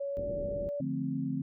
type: tone with pitch glide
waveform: sine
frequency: 560 to 576.1 Hz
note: C#5 to D5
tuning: +18 to -33 cents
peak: -32 dBFS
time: 0-0.81 s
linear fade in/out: 10 ms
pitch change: +49 cents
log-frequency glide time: 0.13-0.22 s
type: low-pass noise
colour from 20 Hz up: pink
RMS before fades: -40 dBFS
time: 0.17-0.69 s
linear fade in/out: 0 ms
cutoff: 530 Hz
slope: 48 dB/octave
type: chord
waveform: sine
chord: D minor seventh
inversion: none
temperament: equal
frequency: 146.83 / 174.61 / 220 / 261.6 Hz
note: D3 / F3 / A3 / C4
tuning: 0 / 0 / 0 / 0 cents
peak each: -36 / -38 / -39 / -33 dBFS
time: 0.8-1.42 s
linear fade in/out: 5 ms
effects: none